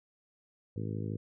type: harmonic tone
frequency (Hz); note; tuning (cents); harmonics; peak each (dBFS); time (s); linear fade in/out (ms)
53; G#1; +36; 2 / 3 / 4 / 5 / 6 / 7 / 8 / 9; -36 / -40 / -42 / -44 / -46 / -47 / -48 / -49; 0.76-1.17; 5
effects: none